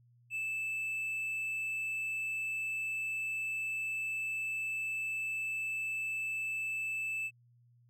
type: tone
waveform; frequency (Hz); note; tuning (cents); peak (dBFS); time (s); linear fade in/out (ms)
triangle; 2632; E7; -3; -32; 0.3-7.31; 50
effects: added 120 Hz sine -62 dBFS peak until 7.89 s